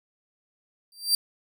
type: tone with exponential growth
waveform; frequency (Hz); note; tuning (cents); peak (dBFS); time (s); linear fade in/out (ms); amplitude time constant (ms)
sawtooth; 4700; D8; +1; -13; 0.92-1.15; 2; 48
effects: none